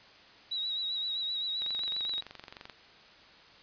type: tone with vibrato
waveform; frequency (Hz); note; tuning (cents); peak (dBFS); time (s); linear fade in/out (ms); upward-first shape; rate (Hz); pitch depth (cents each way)
sine; 3862; B7; -39; -31; 0.51-2.21; 10; sine; 7.7; 42
type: click train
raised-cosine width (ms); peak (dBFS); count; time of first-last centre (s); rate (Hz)
0.2; -26; 26; 1.62-2.698; 23.2
effects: white hiss -55 dBFS RMS until 3.62 s + resampled to 11025 Hz